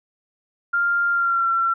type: tone with pitch glide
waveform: sine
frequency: 1396.9 to 1356.3 Hz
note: F6 to E6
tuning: 0 to +49 cents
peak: -17 dBFS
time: 0.73-1.74 s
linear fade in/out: 10 ms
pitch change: -51 cents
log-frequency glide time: 1.11-1.49 s
effects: none